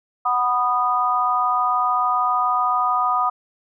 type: harmonic tone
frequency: 246.9 Hz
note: B3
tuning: in tune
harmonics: 3 / 4 / 5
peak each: -23 / -23 / -19 dBFS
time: 0.25-3.3 s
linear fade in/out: 10 ms
effects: none